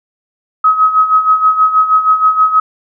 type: tone with tremolo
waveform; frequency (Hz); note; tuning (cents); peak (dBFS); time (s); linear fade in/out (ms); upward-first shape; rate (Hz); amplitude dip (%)
sine; 1273; D#6; +39; -4; 0.64-2.6; 5; sine; 6.3; 70
effects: none